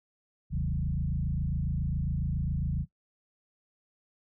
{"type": "tone with frequency modulation", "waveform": "sine", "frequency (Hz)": 104.7, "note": "G#2", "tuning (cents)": 15, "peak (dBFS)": -27, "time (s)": [0.5, 2.86], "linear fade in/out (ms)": 50, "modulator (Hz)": 27.3, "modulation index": 2.5, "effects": ["noise-tail reverb RT60 0.1 s tail -18 dB re dry"]}